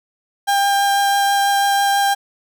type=tone with vibrato; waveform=35% pulse; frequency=799 Hz; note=G5; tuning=33 cents sharp; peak=-12 dBFS; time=0.47-2.15 s; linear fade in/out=20 ms; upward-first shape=triangle; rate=6.1 Hz; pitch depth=10 cents each way; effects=none